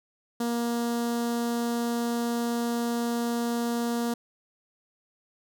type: tone with notch filter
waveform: sawtooth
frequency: 235.9 Hz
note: A#3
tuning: 21 cents sharp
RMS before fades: -28 dBFS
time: 0.4-4.14 s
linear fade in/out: 5 ms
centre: 2300 Hz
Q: 1.1
effects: none